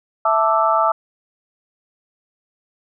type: harmonic tone with a mistuned harmonic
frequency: 220 Hz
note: A3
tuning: in tune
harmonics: 3 / 4 / 5 / 6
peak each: -19 / -19 / -19 / -19 dBFS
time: 0.25-0.92 s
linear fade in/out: 5 ms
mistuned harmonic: 5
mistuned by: +110 cents
effects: none